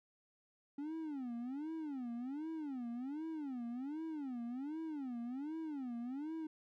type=tone with vibrato; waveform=triangle; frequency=275.7 Hz; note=C#4; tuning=9 cents flat; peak=-38 dBFS; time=0.78-6.47 s; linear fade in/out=5 ms; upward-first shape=sine; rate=1.3 Hz; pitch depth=280 cents each way; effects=none